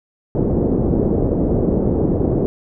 white low-pass noise, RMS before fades -17 dBFS, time 0.35-2.46 s, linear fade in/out 0 ms, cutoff 450 Hz, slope 24 dB/octave, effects none

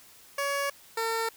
15% pulse tone pair in turn, 562 / 453.1 Hz, C#5 / A#4, +24 / -49 cents, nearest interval major third, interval 373 cents, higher first, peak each -21 dBFS, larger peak neither, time 0.38-0.7 / 0.97-1.29 s, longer neither, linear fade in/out 5 ms, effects white hiss -54 dBFS RMS until 1.36 s

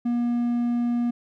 triangle tone, 239.2 Hz, A#3, 45 cents sharp, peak -19 dBFS, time 0.05-1.11 s, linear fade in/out 10 ms, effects none

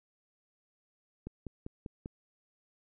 click train, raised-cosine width 3 ms, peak -27 dBFS, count 5, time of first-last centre 1.27-2.059 s, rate 5.07 Hz, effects none

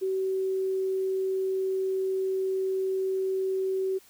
sine tone, 380.6 Hz, F#4, 49 cents sharp, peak -25 dBFS, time 0.01-3.99 s, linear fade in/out 20 ms, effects white hiss -57 dBFS RMS until 4.09 s

